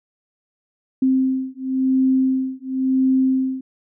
sine beating tone pair, 261.6 / 262.55 Hz, C4 / C4, 0 / +6 cents, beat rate 0.95 Hz, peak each -19 dBFS, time 1.02-3.61 s, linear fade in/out 5 ms, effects none

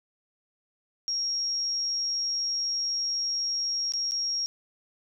sine tone with dropouts, 5588 Hz, F8, in tune, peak -26 dBFS, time 1.08-4.46 s, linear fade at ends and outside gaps 0 ms, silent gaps 3.921-3.937 / 4.111-4.119 s, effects none

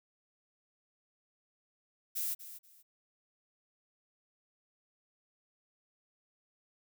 violet noise with echo, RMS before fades -35 dBFS, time 2.15-2.35 s, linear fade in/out 20 ms, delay 240 ms, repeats 2, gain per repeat -13 dB, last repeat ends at 2.83 s, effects none

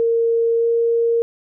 sine tone with pitch glide, 461.2 to 464.4 Hz, A#4 to A#4, -19 to -7 cents, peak -14 dBFS, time 0-1.22 s, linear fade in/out 0 ms, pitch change +12 cents, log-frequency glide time 0.58-0.65 s, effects none

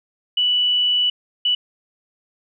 sine tone bursts at uneven times, 2960 Hz, F#7, in tune, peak -15 dBFS, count 2, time 0.37-1.1 / 1.45-1.55 s, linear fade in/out 5 ms, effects none

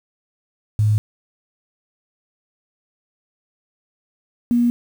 sine tone pair in turn, 106.4 / 239.4 Hz, G#2 / A#3, +42 / +46 cents, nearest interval octave + major second, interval 1404 cents, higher second, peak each -13 dBFS, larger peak neither, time 0.79-0.98 / 4.51-4.7 s, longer neither, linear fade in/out 0 ms, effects 7-bit

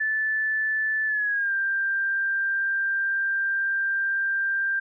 sine tone with pitch glide, 1748 to 1584.5 Hz, A6 to G6, -12 to +18 cents, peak -22 dBFS, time 0-4.8 s, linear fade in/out 10 ms, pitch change -170 cents, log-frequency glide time 1.06-1.53 s, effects none

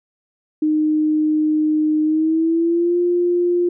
sine tone with pitch glide, 307.5 to 351.2 Hz, D#4 to F4, -20 to +10 cents, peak -14 dBFS, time 0.62-3.69 s, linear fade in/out 5 ms, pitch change +230 cents, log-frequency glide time 2.03-2.98 s, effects none

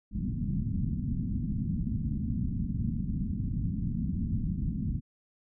white low-pass noise, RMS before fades -31 dBFS, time 0.11-5.01 s, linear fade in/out 50 ms, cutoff 240 Hz, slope 48 dB/octave, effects none

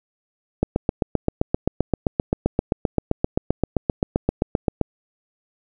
click train, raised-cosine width 2 ms, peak -4 dBFS, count 33, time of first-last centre 0.63-4.813 s, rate 7.65 Hz, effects none

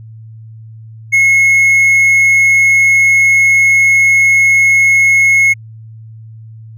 triangle tone, 2173 Hz, C#7, 35 cents flat, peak -4 dBFS, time 1.12-5.54 s, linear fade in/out 20 ms, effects added 111 Hz sine -30 dBFS peak until 6.77 s

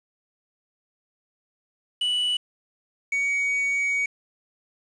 triangle tone pair in turn, 2956 / 2249 Hz, F#7 / C#7, -2 / +24 cents, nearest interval perfect fourth, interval 474 cents, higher first, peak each -20 / -20 dBFS, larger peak neither, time 2.01-2.37 / 3.12-4.06 s, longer second, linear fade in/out 5 ms, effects resampled to 22050 Hz + 8-bit

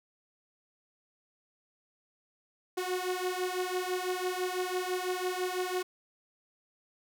sawtooth beating tone pair, 362.8 / 368.8 Hz, F#4 / F#4, -34 / -6 cents, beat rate 6 Hz, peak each -30 / -30 dBFS, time 2.77-5.83 s, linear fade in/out 10 ms, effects none

